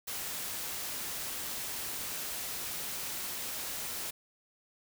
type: noise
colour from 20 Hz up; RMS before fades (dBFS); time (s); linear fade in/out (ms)
white; -38; 0.07-4.11; 10
effects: none